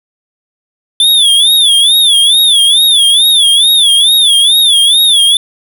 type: tone with vibrato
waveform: square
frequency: 3480 Hz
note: A7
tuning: 20 cents flat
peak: -5 dBFS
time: 1-5.37 s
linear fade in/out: 2 ms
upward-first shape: sine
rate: 2.3 Hz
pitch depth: 140 cents each way
effects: none